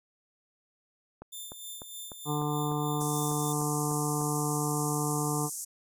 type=click train; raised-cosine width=1 ms; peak=-29 dBFS; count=11; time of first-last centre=1.22-4.214 s; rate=3.34 Hz
type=tone with tremolo; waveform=10% pulse; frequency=3563 Hz; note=A7; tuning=21 cents sharp; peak=-31 dBFS; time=1.32-3.53 s; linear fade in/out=10 ms; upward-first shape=sine; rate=3.3 Hz; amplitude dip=50%
type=harmonic tone; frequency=148.6 Hz; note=D3; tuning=21 cents sharp; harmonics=1 / 2 / 3 / 5 / 6 / 7 / 8; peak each=-31 / -34 / -36 / -38 / -39 / -39 / -40 dBFS; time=2.25-5.5 s; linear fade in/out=50 ms
type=band-pass noise; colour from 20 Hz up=pink; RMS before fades=-38 dBFS; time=3-5.65 s; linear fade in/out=10 ms; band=6100 to 12000 Hz; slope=48 dB/octave
effects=none